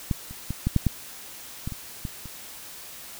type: clicks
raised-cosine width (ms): 5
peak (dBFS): -11 / -27 / -16 / -10 / -7 / -8 / -17 / -22 / -18 / -27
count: 10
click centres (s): 0.112 / 0.31 / 0.506 / 0.67 / 0.763 / 0.867 / 1.675 / 1.722 / 2.052 / 2.257
effects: white hiss -42 dBFS RMS until 3.19 s